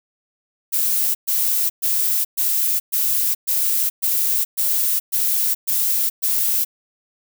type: noise bursts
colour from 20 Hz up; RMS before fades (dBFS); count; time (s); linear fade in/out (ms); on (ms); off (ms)
violet; -19; 11; 0.72-6.65; 20; 430; 120
effects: none